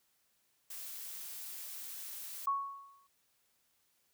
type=noise; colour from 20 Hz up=blue; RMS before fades=-45 dBFS; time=0.7-2.46 s; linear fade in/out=5 ms
type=tone with exponential decay; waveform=sine; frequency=1108.7 Hz; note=C#6; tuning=in tune; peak=-27 dBFS; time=2.47-3.07 s; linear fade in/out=5 ms; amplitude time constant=130 ms
effects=white hiss -75 dBFS RMS until 4.13 s